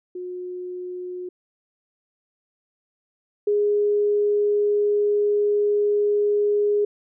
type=tone pair in turn; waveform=sine; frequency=361.5 / 413.5 Hz; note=F#4 / G#4; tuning=-40 / -8 cents; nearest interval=major second; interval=232 cents; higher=second; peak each=-29 / -17 dBFS; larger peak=second; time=0.15-1.29 / 3.47-6.85 s; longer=second; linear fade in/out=5 ms; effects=none